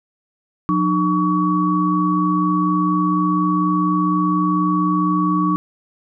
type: tone cluster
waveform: sine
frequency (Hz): 179.5 / 303.7 / 1129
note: F3 / D#4 / C#6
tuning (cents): +48 / -42 / +31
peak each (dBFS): -19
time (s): 0.69-5.56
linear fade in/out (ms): 0
effects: none